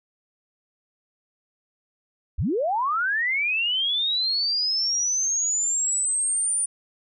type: linear sweep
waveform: sine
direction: up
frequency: 39.28 to 9397 Hz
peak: -21 dBFS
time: 2.38-6.66 s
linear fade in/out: 10 ms
effects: none